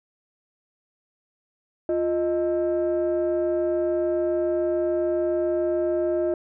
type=tone pair together; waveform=sine; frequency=349.3 / 622.3 Hz; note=F4 / D#5; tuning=0 / 0 cents; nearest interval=minor seventh; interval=1000 cents; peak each=-21 / -23 dBFS; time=1.89-6.34 s; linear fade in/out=2 ms; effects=tanh soft clip ceiling -17 dBFS